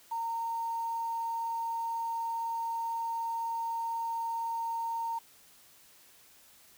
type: tone with quantisation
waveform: sine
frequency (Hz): 919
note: A#5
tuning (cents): -25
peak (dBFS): -31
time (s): 0.11-5.19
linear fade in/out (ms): 10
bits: 9
effects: white hiss -59 dBFS RMS until 6.77 s